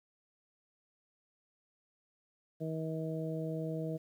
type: harmonic tone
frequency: 159.6 Hz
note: D#3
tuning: 44 cents sharp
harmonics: 1 / 2 / 3 / 4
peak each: -37 / -41 / -41 / -43 dBFS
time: 2.6-3.98 s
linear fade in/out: 20 ms
effects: 11-bit